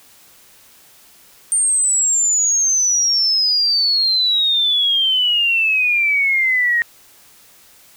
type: exponential sweep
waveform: sine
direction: down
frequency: 8870 to 1864.7 Hz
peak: -13 dBFS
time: 1.52-6.82 s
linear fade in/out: 0 ms
effects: white hiss -48 dBFS RMS until 7.96 s